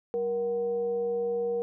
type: tone with frequency modulation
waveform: sine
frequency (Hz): 472.4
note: A#4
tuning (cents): +23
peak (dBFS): -26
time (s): 0.14-1.62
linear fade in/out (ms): 0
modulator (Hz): 277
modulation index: 0.31
effects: none